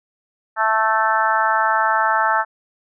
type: harmonic tone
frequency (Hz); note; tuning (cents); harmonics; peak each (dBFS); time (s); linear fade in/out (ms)
220; A3; 0; 3 / 4 / 5 / 6 / 7 / 8; -25 / -19 / -24 / -20 / -23 / -25; 0.56-2.45; 50
effects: none